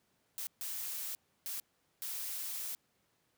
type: noise bursts at uneven times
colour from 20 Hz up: blue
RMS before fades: -40 dBFS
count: 4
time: 0.38-0.47 / 0.61-1.15 / 1.46-1.6 / 2.02-2.75 s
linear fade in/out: 0 ms
effects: pink hiss -75 dBFS RMS until 3.37 s + high-pass 100 Hz 12 dB/octave